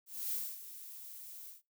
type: noise with ADSR envelope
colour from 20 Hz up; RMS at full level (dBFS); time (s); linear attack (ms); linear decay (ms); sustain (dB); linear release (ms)
violet; -36; 0.06-1.62; 260; 250; -13; 140
effects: noise-tail reverb RT60 0.2 s tail -20 dB re dry